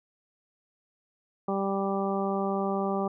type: harmonic tone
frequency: 196 Hz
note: G3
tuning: in tune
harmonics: 1 / 2 / 3 / 4 / 5 / 6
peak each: -30 / -31 / -34 / -33 / -40 / -36 dBFS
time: 1.48-3.08 s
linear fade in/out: 5 ms
effects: none